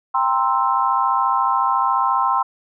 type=chord; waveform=sine; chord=C dominant seventh; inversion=second; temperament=equal with one note detuned; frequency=791.3 / 932.3 / 1046.5 / 1318.5 Hz; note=G5 / Bb5 / C6 / E6; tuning=+16 / 0 / 0 / 0 cents; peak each=-22 / -23 / -18 / -23 dBFS; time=0.14-2.43 s; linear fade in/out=10 ms; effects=none